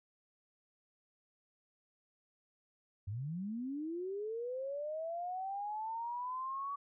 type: linear sweep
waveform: sine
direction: up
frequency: 91.6 to 1139 Hz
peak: -37 dBFS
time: 3.07-6.76 s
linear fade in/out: 10 ms
effects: none